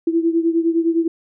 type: beating tone pair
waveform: sine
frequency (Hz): 329.6 / 339.4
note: E4 / F4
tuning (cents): 0 / -49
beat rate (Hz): 9.8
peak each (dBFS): -16 / -20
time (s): 0.07-1.08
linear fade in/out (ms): 5
effects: none